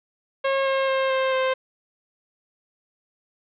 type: tone with pitch steps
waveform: sawtooth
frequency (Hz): 542 / 537 / 532.1 / 527.2 / 522.3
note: C#5 / C5 / C5 / C5 / C5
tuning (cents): -39 / +45 / +29 / +13 / -3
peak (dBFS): -16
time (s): 0.44-1.54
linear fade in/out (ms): 10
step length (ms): 220
effects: resampled to 8000 Hz + 8-bit